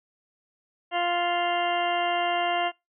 harmonic tone, 349.2 Hz, F4, in tune, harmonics 1 / 2 / 3 / 4 / 5 / 6 / 8 / 9, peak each -34 / -25 / -33 / -36 / -37 / -34 / -33 / -38 dBFS, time 0.91-2.72 s, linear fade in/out 50 ms, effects noise-tail reverb RT60 0.2 s tail -23 dB re dry

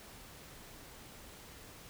silence, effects pink hiss -53 dBFS RMS until 1.89 s

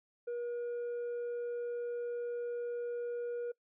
sine tone with tanh clipping, 478.9 Hz, A#4, 47 cents sharp, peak -36 dBFS, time 0.27-3.52 s, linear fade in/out 10 ms, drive 3 dB, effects noise-tail reverb RT60 0.1 s tail -24 dB re dry

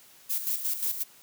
violet noise with tremolo, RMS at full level -28 dBFS, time 0.29-1.04 s, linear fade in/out 20 ms, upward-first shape square, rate 5.6 Hz, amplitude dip 60%, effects white hiss -55 dBFS RMS until 1.22 s + high-pass 100 Hz 12 dB/octave

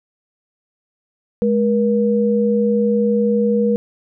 sine tone pair together, 210.1 / 478 Hz, G#3 / A#4, +20 / +43 cents, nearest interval octave + major second, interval 1423 cents, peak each -16 dBFS, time 1.42-3.76 s, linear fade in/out 0 ms, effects none

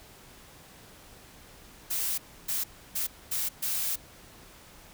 blue noise bursts at uneven times, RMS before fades -30 dBFS, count 5, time 1.9-2.18 / 2.48-2.64 / 2.95-3.07 / 3.31-3.49 / 3.62-3.96 s, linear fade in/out 10 ms, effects pink hiss -52 dBFS RMS until 4.93 s

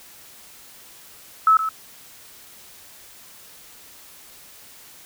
sine tone with echo, 1300 Hz, E6, 24 cents flat, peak -11 dBFS, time 1.47-1.57 s, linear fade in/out 2 ms, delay 120 ms, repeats 1, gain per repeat -10 dB, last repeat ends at 1.69 s, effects white hiss -46 dBFS RMS until 5.05 s

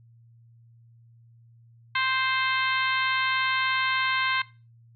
harmonic tone, 523.3 Hz, C5, in tune, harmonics 2 / 3 / 4 / 5 / 6 / 7 / 8, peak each -28 / -28 / -28 / -33 / -34 / -36 / -37 dBFS, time 1.95-4.42 s, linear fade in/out 5 ms, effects noise-tail reverb RT60 0.3 s tail -18 dB re dry + added 116 Hz sine -52 dBFS peak until 4.95 s

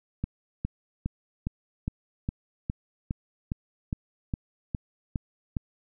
click train, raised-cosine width 5 ms, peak -16 dBFS, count 14, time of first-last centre 0.24-5.568 s, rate 2.44 Hz, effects none

